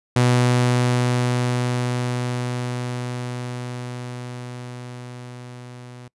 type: tone with level ramp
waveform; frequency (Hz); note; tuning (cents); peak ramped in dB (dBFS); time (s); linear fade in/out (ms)
sawtooth; 123.47; B2; 0; -10 to -34; 0.16-6.08; 5
effects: noise-tail reverb RT60 0.1 s tail -23 dB re dry + resampled to 24000 Hz